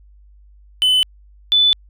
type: tone pair in turn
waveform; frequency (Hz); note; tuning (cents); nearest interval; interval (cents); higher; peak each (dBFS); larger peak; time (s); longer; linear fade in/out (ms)
triangle / sine; 3019 / 3493; F#7 / A7; +34 / -13; minor third; 253; second; -10; neither; 0.82-1.03 / 1.52-1.73; neither; 0
effects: added 50 Hz sine -44 dBFS peak until 1.89 s